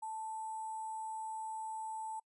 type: tone with sample-and-hold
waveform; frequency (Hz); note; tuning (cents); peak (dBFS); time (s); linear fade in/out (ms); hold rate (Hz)
sine; 880; A5; 0; -39; 0.02-2.2; 10; 8820
effects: noise-tail reverb RT60 0.1 s tail -24 dB re dry + resampled to 24000 Hz